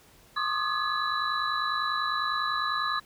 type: tone cluster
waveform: sine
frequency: 1078 / 1200 / 1250 / 1693 / 3964 Hz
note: C#6 / D6 / D#6 / G#6 / B7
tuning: -49 / +37 / +8 / +33 / +6 cents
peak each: -33 / -31 / -33 / -32 / -34 dBFS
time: 0.36-3 s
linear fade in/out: 10 ms
effects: pink hiss -57 dBFS RMS until 3.05 s